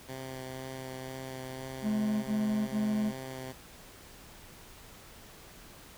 10% pulse tone with vibrato, 130.81 Hz, C3, in tune, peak -31 dBFS, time 0.08-3.53 s, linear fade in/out 20 ms, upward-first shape sine, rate 2 Hz, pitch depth 12 cents each way
triangle tone bursts, 212.8 Hz, G#3, 42 cents sharp, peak -25 dBFS, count 3, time 1.82-3.128 s, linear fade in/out 50 ms, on 420 ms, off 24 ms
effects pink hiss -52 dBFS RMS until 5.97 s

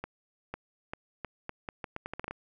accelerating click train, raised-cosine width 0.5 ms, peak -21 dBFS, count 14, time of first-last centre 0.04-2.31 s, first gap 500 ms, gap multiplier 0.79, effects none

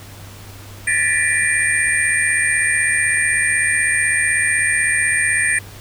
sine tone cluster, 1737 / 1813 / 1969 / 2385 / 8810 Hz, A6 / A#6 / B6 / D7 / C#9, -23 / -49 / -6 / +26 / -12 cents, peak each -21 dBFS, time 0.87-5.59 s, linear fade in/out 5 ms, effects added 99 Hz sine -37 dBFS peak until 5.8 s + pink hiss -40 dBFS RMS until 5.8 s

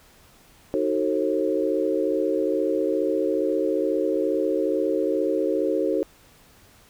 sine chord, D# diminished seventh, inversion none, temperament just, 311.1 / 373.4 / 448 / 537.6 Hz, D#4 / F#4 / A4 / C5, 0 / +16 / +31 / +47 cents, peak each -26 dBFS, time 0.74-6.03 s, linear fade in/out 0 ms, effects pink hiss -54 dBFS RMS until 6.89 s

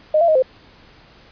sine tone with pitch steps, 616 / 679 / 626 / 519 Hz, D#5 / F5 / D#5 / C5, -17 / -49 / +10 / -14 cents, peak -11 dBFS, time 0.14-0.424 s, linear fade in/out 5 ms, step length 71 ms, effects pink hiss -48 dBFS RMS until 1.31 s + resampled to 11025 Hz

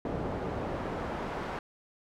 brown noise with band-pass filter sweep, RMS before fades -35 dBFS, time 0.05-1.59 s, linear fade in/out 2 ms, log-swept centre 470 to 1100 Hz, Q 0.77, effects none

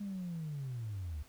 sine linear sweep, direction down, 206 to 69.3 Hz, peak -36 dBFS, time 0-1.23 s, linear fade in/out 10 ms, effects tanh soft clip ceiling -34 dBFS + pink hiss -62 dBFS RMS until 1.28 s

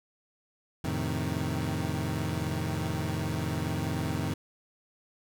25% pulse chord, F dominant seventh, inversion none, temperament equal, 87.31 / 110 / 130.81 / 155.56 Hz, F2 / A2 / C3 / Eb3, 0 / 0 / 0 / 0 cents, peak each -31 / -32 / -32 / -30 dBFS, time 0.84-4.34 s, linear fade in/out 5 ms, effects none

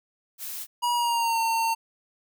blue noise, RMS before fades -35 dBFS, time 0.38-0.67 s, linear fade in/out 50 ms
square tone with pitch glide, 962 to 909.1 Hz, B5 to A#5, -46 to -44 cents, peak -23 dBFS, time 0.82-1.75 s, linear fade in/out 20 ms, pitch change -98 cents, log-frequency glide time 0.93-1.39 s
effects none

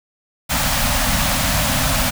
pink band-stop noise, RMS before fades -18 dBFS, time 0.49-2.11 s, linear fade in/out 20 ms, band 280 to 530 Hz, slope 96 dB/octave, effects none

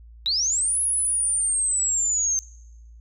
sine linear two-way sweep, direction up then down, 3746 to 10580 to 6260 Hz, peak -20 dBFS, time 0.26-2.39 s, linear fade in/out 0 ms, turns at 0.81 s, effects noise-tail reverb RT60 1.0 s tail -23 dB re dry + added 57 Hz sine -43 dBFS peak until 3 s

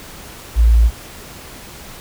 sine tone, 57 Hz, A#1, 38 cents flat, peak -7 dBFS, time 0.55-0.91 s, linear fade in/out 50 ms, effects pink hiss -36 dBFS RMS until 2 s

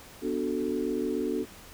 sine chord, B minor seventh, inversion none, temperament equal, 246.9 / 293.7 / 370 / 440 Hz, B3 / D4 / F#4 / A4, 0 / 0 / 0 / 0 cents, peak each -33 / -32 / -32 / -33 dBFS, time 0.21-1.46 s, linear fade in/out 50 ms, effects pink hiss -49 dBFS RMS until 1.73 s

